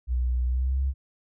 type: tone with pitch glide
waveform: sine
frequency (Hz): 61.74 to 67.33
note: B1 to C#2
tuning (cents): 0 to -50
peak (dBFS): -22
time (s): 0.07-0.94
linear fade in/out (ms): 50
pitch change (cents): +150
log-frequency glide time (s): 0.46-0.83
effects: none